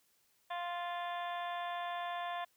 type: harmonic tone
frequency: 349.2 Hz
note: F4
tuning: in tune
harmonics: 2 / 3 / 4 / 5 / 6 / 7 / 8 / 9 / 10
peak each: -39 / -42 / -54 / -46 / -55 / -55 / -58 / -58 / -51 dBFS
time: 0.5-2.45 s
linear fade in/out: 10 ms
effects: white hiss -73 dBFS RMS until 2.56 s